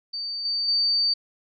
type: tone with level steps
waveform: sine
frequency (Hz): 4600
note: D8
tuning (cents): -37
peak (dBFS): -28 / -23 / -19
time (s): 0.13-1.14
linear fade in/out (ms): 10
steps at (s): 0.45 / 0.68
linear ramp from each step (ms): 2
effects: none